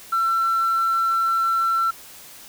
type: tone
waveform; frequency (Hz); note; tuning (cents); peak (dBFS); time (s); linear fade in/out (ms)
sine; 1347; E6; +37; -16; 0.12-1.91; 10
effects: tanh soft clip ceiling -15 dBFS + white hiss -43 dBFS RMS until 2.48 s